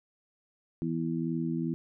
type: harmonic tone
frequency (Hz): 82.41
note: E2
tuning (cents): 0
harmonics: 2 / 3 / 4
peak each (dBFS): -32 / -33 / -34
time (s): 0.82-1.74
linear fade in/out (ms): 0
effects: none